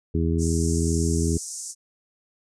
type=harmonic tone; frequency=82.3 Hz; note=E2; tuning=2 cents flat; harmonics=1 / 2 / 3 / 4 / 5; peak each=-23 / -26 / -28 / -29 / -30 dBFS; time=0.14-1.38 s; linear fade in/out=10 ms
type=band-pass noise; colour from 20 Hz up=white; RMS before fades=-35 dBFS; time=0.38-1.75 s; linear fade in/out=50 ms; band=5600 to 9000 Hz; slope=48 dB/octave
effects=none